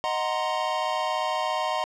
square chord, C half-diminished seventh, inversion first, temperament equal, 622.3 / 740 / 932.3 / 1046.5 Hz, Eb5 / Gb5 / Bb5 / C6, 0 / 0 / 0 / 0 cents, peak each -31 dBFS, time 0.04-1.84 s, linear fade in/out 0 ms, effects low-pass 5000 Hz 12 dB/octave

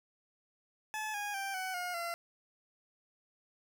20% pulse tone with pitch steps, 861 / 822.1 / 785 / 749.5 / 715.7 / 683.4 Hz, A5 / G#5 / G5 / F#5 / F5 / F5, -38 / -18 / +2 / +22 / +42 / -38 cents, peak -31 dBFS, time 0.94-2.14 s, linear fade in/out 0 ms, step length 200 ms, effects none

